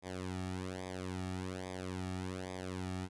sawtooth tone with flanger, 92.5 Hz, F#2, in tune, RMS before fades -41 dBFS, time 0.02-3.09 s, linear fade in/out 50 ms, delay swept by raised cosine 0.7 to 2 ms, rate 1.2 Hz, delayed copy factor -1, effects resampled to 24000 Hz

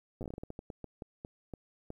slowing click train, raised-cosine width 2 ms, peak -28 dBFS, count 18, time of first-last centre 0.21-1.904 s, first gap 8 ms, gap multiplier 1.27, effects 11-bit

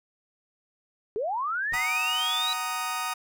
sine linear sweep, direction up, 392 to 3951 Hz, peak -26 dBFS, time 1.16-2.53 s, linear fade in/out 0 ms
brown noise with exponential decay, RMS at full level -37 dBFS, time 1.72-1.87 s, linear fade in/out 2 ms, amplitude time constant 32 ms
sawtooth chord, D# minor, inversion first, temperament just, 746.7 / 933.4 / 1244.5 Hz, F#5 / A#5 / D#6, +16 / +2 / 0 cents, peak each -32 / -30 / -27 dBFS, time 1.73-3.14 s, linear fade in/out 10 ms
effects none

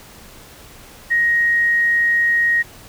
sine tone, 1878 Hz, A#6, 12 cents sharp, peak -13 dBFS, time 1.1-2.63 s, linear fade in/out 20 ms, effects pink hiss -42 dBFS RMS until 2.88 s

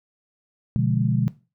sine chord, B diminished seventh, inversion none, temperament equal, 123.47 / 146.83 / 174.61 / 207.7 Hz, B2 / D3 / F3 / Ab3, 0 / 0 / 0 / 0 cents, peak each -22 / -24 / -26 / -25 dBFS, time 0.76-1.28 s, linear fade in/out 0 ms, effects noise-tail reverb RT60 0.3 s tail -17 dB re dry

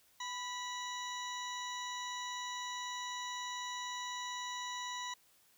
harmonic tone with a mistuned harmonic, 978 Hz, B5, 17 cents flat, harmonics 1 / 2 / 3 / 4 / 6 / 7, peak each -42 / -46 / -52 / -45 / -50 / -52 dBFS, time 0.2-5.14 s, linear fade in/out 5 ms, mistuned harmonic 1, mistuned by +29 cents, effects white hiss -68 dBFS RMS until 5.57 s

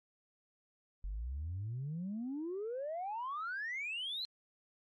sine exponential sweep, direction up, 44.88 to 4181 Hz, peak -36 dBFS, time 1.04-4.25 s, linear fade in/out 0 ms, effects tanh soft clip ceiling -34 dBFS + AAC 32 kbps

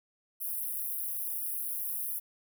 white high-pass noise, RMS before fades -35 dBFS, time 0.4-2.2 s, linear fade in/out 20 ms, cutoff 9800 Hz, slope 96 dB/octave, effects none

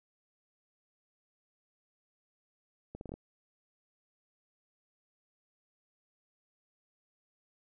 accelerating click train, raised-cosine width 2 ms, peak -29 dBFS, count 6, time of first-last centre 2.95-3.14 s, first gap 61 ms, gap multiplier 0.76, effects none

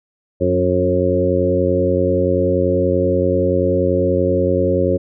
harmonic tone with a mistuned harmonic, 90.4 Hz, F#2, 40 cents flat, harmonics 1 / 2 / 3 / 4 / 5 / 6, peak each -21 / -23 / -22 / -20 / -21 / -18 dBFS, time 0.4-4.98 s, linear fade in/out 20 ms, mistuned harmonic 3, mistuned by +20 cents, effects none

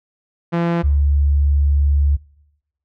sawtooth / sine tone pair in turn, 170 / 71.48 Hz, F3 / D2, -46 / -46 cents, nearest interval octave + minor third, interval 1500 cents, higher first, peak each -12 dBFS, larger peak neither, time 0.52-0.83 / 0.83-2.17 s, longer second, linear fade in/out 20 ms, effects noise-tail reverb RT60 0.9 s tail -23 dB re dry + low-pass 2000 Hz 12 dB/octave

